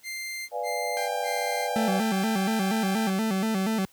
sawtooth tone bursts, 2093 Hz, C7, in tune, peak -29 dBFS, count 3, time 0.03-1.69 s, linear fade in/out 50 ms, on 460 ms, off 140 ms
sine chord, B diminished seventh, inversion none, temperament equal, 493.9 / 587.3 / 698.5 / 830.6 Hz, B4 / D5 / F5 / Ab5, 0 / 0 / 0 / 0 cents, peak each -33 dBFS, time 0.51-2.03 s, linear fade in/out 50 ms
sawtooth tone, 793 Hz, G5, 20 cents sharp, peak -28 dBFS, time 0.97-3.1 s, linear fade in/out 0 ms
40% pulse tone with vibrato, 205.4 Hz, G#3, 19 cents flat, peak -23 dBFS, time 1.76-3.85 s, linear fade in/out 0 ms, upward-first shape square, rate 4.2 Hz, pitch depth 130 cents each way
effects white hiss -59 dBFS RMS until 3.92 s + high-pass 60 Hz 12 dB/octave

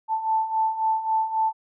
sine beating tone pair, 880 / 883.7 Hz, A5 / A5, 0 / +7 cents, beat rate 3.7 Hz, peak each -27 / -22 dBFS, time 0.08-1.53 s, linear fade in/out 50 ms, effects none

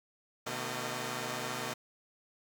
5% pulse tone cluster, 125.2 / 152.7 / 226.5 / 613 Hz, B2 / D#3 / A#3 / D#5, +24 / -32 / -50 / -26 cents, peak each -28 / -32 / -29 / -31 dBFS, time 0.46-1.74 s, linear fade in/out 10 ms, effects none

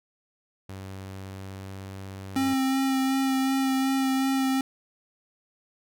sawtooth tone with pitch glide, 96 to 96.61 Hz, G2 to G2, -36 to -25 cents, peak -33 dBFS, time 0.69-2.54 s, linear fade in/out 5 ms, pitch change +11 cents, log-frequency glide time 1.05-1.88 s
square tone with vibrato, 266.5 Hz, C4, 32 cents sharp, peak -23 dBFS, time 2.36-4.61 s, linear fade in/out 2 ms, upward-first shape sine, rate 2.7 Hz, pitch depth 14 cents each way
effects none

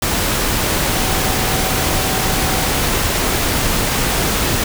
sine tone in noise, 759 Hz, F#5, 44 cents sharp, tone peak -27 dBFS, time 0.9-2.67 s, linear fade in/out 5 ms, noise pink, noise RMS -17 dBFS, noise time 0.02-4.64 s, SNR -13 dB, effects none

